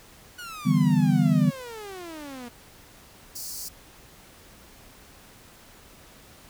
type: exponential sweep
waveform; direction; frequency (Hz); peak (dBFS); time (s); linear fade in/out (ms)
sawtooth; down; 1480 to 234.3; -33; 0.38-2.49; 10
type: chord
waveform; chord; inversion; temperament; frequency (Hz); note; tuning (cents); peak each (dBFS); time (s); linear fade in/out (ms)
sine; E minor seventh; third; equal; 146.83 / 164.81 / 196 / 246.9; D3 / E3 / G3 / B3; 0 / 0 / 0 / 0; -23; 0.65-1.51; 20
type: high-pass noise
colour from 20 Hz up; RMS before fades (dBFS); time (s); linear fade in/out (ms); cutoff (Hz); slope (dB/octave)
pink; -36; 3.35-3.69; 10; 4400; 96
effects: pink hiss -51 dBFS RMS until 6.49 s